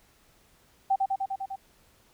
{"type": "tone with echo", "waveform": "sine", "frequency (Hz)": 777, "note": "G5", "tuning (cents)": -16, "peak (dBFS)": -20, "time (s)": [0.9, 0.96], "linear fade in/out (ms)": 10, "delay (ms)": 100, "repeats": 6, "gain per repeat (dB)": -2, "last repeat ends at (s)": 1.56, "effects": ["pink hiss -62 dBFS RMS until 2.13 s"]}